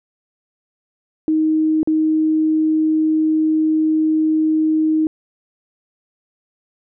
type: tone with dropouts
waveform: sine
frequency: 313.4 Hz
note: D#4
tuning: 13 cents sharp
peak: -13 dBFS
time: 1.28-5.07 s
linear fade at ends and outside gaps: 1 ms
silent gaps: 1.831-1.874 s
effects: none